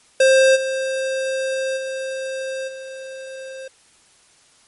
square tone with level steps, 529 Hz, C5, 19 cents sharp, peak -11 / -21 / -25 / -32 dBFS, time 0.2-3.68 s, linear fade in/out 5 ms, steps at 0.55 / 1.76 / 2.67 s, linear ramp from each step 20 ms, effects white hiss -54 dBFS RMS until 4.67 s + MP3 48 kbps

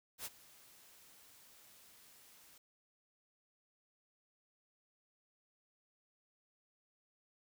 white noise with ADSR envelope, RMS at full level -42 dBFS, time 0.18-2.58 s, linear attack 75 ms, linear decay 32 ms, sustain -20 dB, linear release 4 ms, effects none

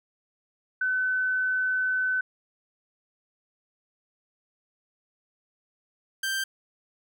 sine / sawtooth tone pair in turn, 1513 / 1570.8 Hz, F#6 / G6, +38 / +3 cents, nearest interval minor second, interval 65 cents, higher second, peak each -23 dBFS, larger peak neither, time 0.81-2.21 / 6.23-6.44 s, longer first, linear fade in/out 5 ms, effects none

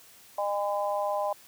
harmonic tone, 203 Hz, G#3, 39 cents flat, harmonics 3 / 4 / 5, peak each -29 / -31 / -33 dBFS, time 0.38-1.33 s, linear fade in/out 5 ms, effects white hiss -54 dBFS RMS until 1.47 s + high-pass 60 Hz 12 dB/octave

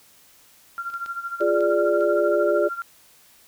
sine tone with tremolo, 1381 Hz, F6, 20 cents flat, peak -25 dBFS, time 0.78-2.82 s, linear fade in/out 0 ms, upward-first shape sine, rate 13 Hz, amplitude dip 75%
clicks, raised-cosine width 0.2 ms, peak -32 / -28 / -24 / -26 / -27 / -30 dBFS, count 6, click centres 0.901 / 0.94 / 1.061 / 1.408 / 1.607 / 2.008 s
sine chord, D diminished, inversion first, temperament equal, 349.2 / 415.3 / 587.3 Hz, F4 / Ab4 / D5, 0 / 0 / 0 cents, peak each -23 / -23 / -20 dBFS, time 1.4-2.69 s, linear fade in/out 20 ms
effects white hiss -54 dBFS RMS until 3.47 s

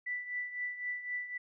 sine tone with tremolo, 1975.5 Hz, B6, in tune, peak -32 dBFS, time 0.06-1.38 s, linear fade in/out 10 ms, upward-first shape triangle, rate 3.9 Hz, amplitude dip 75%, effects none

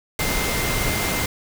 sine tone in noise, 2093 Hz, C7, in tune, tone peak -29 dBFS, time 0.19-1.26 s, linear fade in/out 2 ms, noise pink, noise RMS -23 dBFS, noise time 0.19-1.26 s, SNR -9 dB, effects none

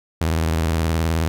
sawtooth tone with vibrato, 81 Hz, E2, 30 cents flat, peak -14 dBFS, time 0.21-1.28 s, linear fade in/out 0 ms, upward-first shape square, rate 19 Hz, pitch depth 110 cents each way, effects none

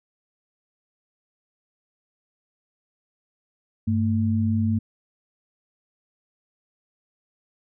sine tone pair together, 99 / 223.5 Hz, G2 / A3, +18 / +27 cents, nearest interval octave + major second, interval 1409 cents, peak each -22 dBFS, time 3.87-4.79 s, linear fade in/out 10 ms, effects none

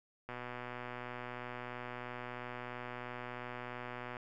click train, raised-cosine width 0.5 ms, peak -28 dBFS, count 478, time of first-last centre 0.29-4.168 s, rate 123 Hz, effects none

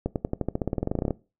accelerating click train, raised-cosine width 2 ms, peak -12 dBFS, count 20, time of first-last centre 0.06-1.107 s, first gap 98 ms, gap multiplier 0.93, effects noise-tail reverb RT60 0.3 s tail -20 dB re dry

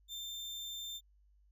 35% pulse tone, 3582 Hz, A7, 30 cents sharp, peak -39 dBFS, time 0.08-1.01 s, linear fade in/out 50 ms, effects added 50 Hz sine -64 dBFS peak until 1.51 s

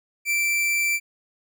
45% pulse tone, 2341 Hz, D7, 6 cents flat, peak -20 dBFS, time 0.25-1 s, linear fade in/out 50 ms, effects none

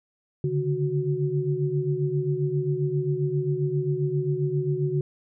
sine tone cluster, 140.3 / 147.8 / 368.8 Hz, C#3 / D3 / F#4, +21 / +11 / -6 cents, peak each -27 dBFS, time 0.44-5.01 s, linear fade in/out 2 ms, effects none

